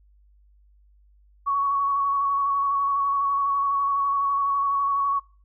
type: tone with vibrato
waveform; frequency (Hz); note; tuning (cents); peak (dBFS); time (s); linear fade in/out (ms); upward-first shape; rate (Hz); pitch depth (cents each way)
sine; 1117; C#6; +13; -20; 1.46-5.2; 20; square; 12; 15
effects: noise-tail reverb RT60 0.4 s tail -23 dB re dry + added 50 Hz sine -54 dBFS peak until 5.44 s